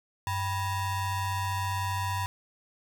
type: ring-modulated tone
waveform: square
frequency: 442.4 Hz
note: A4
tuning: 9 cents sharp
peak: -26 dBFS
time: 0.27-2.26 s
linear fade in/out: 0 ms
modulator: 539 Hz
effects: none